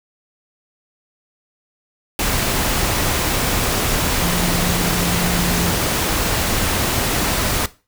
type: tone in noise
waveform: sine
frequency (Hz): 174.61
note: F3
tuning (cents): 0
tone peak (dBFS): -21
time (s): 4.22-5.71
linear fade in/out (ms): 2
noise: pink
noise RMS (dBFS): -19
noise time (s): 2.19-7.66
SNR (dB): -5
effects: noise-tail reverb RT60 0.3 s tail -17 dB re dry